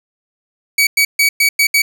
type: tone bursts at uneven times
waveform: sawtooth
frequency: 2268 Hz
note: C#7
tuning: 39 cents sharp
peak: -6 dBFS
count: 6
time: 0.78-0.87 / 0.97-1.05 / 1.19-1.29 / 1.4-1.49 / 1.59-1.67 / 1.74-1.82 s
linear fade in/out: 5 ms
effects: none

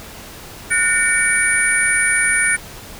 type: tone cluster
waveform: sine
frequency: 1468 / 1814 / 2268 / 9210 Hz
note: F#6 / A#6 / C#7 / D9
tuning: -14 / -48 / +39 / -35 cents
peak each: -19 dBFS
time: 0.7-2.57 s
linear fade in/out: 20 ms
effects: pink hiss -36 dBFS RMS until 2.99 s

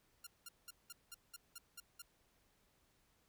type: tone bursts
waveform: 5% pulse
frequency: 1396.9 Hz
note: F6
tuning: in tune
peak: -37 dBFS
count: 9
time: 0.24-2.021 s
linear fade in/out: 5 ms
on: 29 ms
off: 190 ms
effects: pink hiss -75 dBFS RMS until 3.28 s

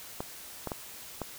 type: clicks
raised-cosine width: 1 ms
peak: -19 dBFS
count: 4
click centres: 0.205 / 0.673 / 0.718 / 1.217 s
effects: white hiss -46 dBFS RMS until 1.38 s

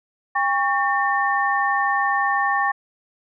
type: tone cluster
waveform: sine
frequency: 802 / 1113 / 1808 Hz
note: G5 / C#6 / A6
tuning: +39 / +7 / +47 cents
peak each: -22 dBFS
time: 0.35-2.72 s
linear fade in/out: 10 ms
effects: none

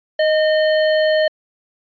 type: tone with sample-and-hold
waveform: sine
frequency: 622.3 Hz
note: D#5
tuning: in tune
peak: -12 dBFS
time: 0.19-1.28 s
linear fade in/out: 5 ms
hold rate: 2450 Hz
effects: resampled to 11025 Hz

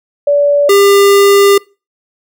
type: tone pair in turn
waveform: sine / square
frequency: 576 / 400.1 Hz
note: D5 / G4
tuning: -34 / +35 cents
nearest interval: tritone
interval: 631 cents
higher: first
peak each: -6 / -5 dBFS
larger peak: second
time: 0.27-0.69 / 0.69-1.58 s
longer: second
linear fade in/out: 5 ms
effects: noise-tail reverb RT60 0.3 s tail -24 dB re dry

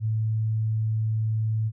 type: tone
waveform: sine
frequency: 109.9 Hz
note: A2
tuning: 2 cents flat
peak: -22 dBFS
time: 0-1.72 s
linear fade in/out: 50 ms
effects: none

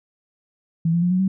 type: tone with pitch steps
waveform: sine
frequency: 164.81 / 170.92 / 177.25 / 183.82 / 190.63 Hz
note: E3 / F3 / F3 / F#3 / G3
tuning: 0 / -37 / +26 / -11 / -48 cents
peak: -16 dBFS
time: 0.85-1.28 s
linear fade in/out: 5 ms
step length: 86 ms
effects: none

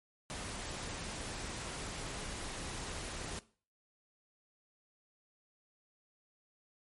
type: noise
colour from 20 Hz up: pink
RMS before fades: -42 dBFS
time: 0.3-3.39 s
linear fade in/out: 0 ms
effects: noise-tail reverb RT60 0.4 s tail -18 dB re dry + MP3 48 kbps

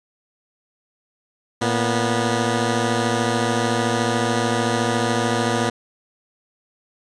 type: tone pair together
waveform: 10% pulse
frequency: 115 / 243.7 Hz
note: A#2 / B3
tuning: -23 / -23 cents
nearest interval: octave + minor second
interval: 1300 cents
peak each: -13 dBFS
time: 1.61-5.7 s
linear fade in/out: 10 ms
effects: resampled to 22050 Hz

